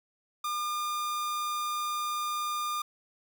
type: tone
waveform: 45% pulse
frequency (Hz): 1207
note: D6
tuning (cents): +47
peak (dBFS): -30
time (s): 0.44-2.82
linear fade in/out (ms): 5
effects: none